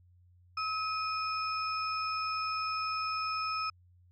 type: tone cluster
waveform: sine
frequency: 1285 / 2472 / 5220 Hz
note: E6 / D#7 / E8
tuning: -45 / -12 / -18 cents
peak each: -32 / -39 / -39 dBFS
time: 0.57-3.7 s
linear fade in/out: 5 ms
effects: tanh soft clip ceiling -22 dBFS + added 89 Hz sine -59 dBFS peak until 4.11 s